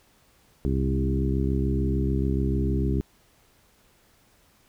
harmonic tone with a mistuned harmonic, 66.8 Hz, C2, 36 cents sharp, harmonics 1 / 2 / 3 / 4 / 5 / 6, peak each -25 / -28 / -30 / -31 / -32 / -33 dBFS, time 0.65-3.01 s, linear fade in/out 0 ms, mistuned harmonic 2, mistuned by -16 cents, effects pink hiss -61 dBFS RMS until 4.68 s

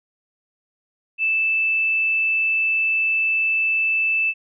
sine tone, 2637 Hz, E7, in tune, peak -17 dBFS, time 1.18-4.34 s, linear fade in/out 50 ms, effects none

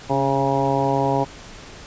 harmonic tone with a mistuned harmonic, 136.6 Hz, C#3, 25 cents flat, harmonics 1 / 2 / 3 / 4 / 5 / 6 / 7, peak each -25 / -25 / -25 / -25 / -25 / -25 / -25 dBFS, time 0.09-1.25 s, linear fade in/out 20 ms, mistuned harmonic 2, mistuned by +29 cents, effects pink hiss -40 dBFS RMS until 1.86 s + resampled to 16000 Hz

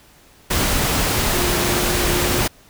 sine tone in noise, 354.2 Hz, F4, 24 cents sharp, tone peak -24 dBFS, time 1.34-2.42 s, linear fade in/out 10 ms, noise pink, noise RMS -19 dBFS, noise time 0.5-2.48 s, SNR -8 dB, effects pink hiss -50 dBFS RMS until 2.69 s

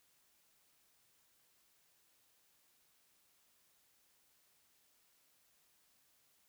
silence, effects white hiss -73 dBFS RMS until 6.48 s

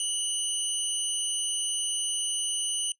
sine tone cluster, 2943 / 6150 / 9110 Hz, F#7 / G8 / C#9, -10 / -34 / +46 cents, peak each -31 / -34 / -30 dBFS, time 0-2.92 s, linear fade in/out 2 ms, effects noise-tail reverb RT60 0.1 s tail -20 dB re dry + tanh soft clip ceiling -19 dBFS

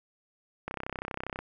click train, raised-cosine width 0.5 ms, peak -19 dBFS, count 24, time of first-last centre 0.68-1.39 s, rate 32.4 Hz, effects none

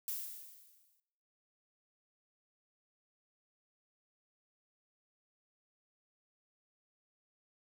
violet noise with exponential decay, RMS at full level -37 dBFS, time 0.08-1 s, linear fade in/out 1 ms, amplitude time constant 200 ms, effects noise-tail reverb RT60 0.9 s tail -20 dB re dry

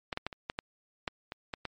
clicks, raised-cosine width 0.3 ms, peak -16 / -17 / -17 / -26 / -17 / -17 / -15 / -22 / -19 / -19 dBFS, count 10, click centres 0.128 / 0.174 / 0.266 / 0.328 / 0.499 / 0.589 / 1.078 / 1.321 / 1.538 / 1.653 s, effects MP3 48 kbps

